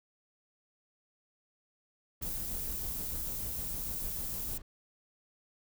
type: noise with tremolo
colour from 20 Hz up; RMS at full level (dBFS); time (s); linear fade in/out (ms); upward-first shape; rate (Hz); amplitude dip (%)
brown; -41; 2.21-4.62; 5; triangle; 6.6; 50
type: noise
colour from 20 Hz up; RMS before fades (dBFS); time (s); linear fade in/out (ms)
violet; -38; 2.22-4.58; 5
effects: none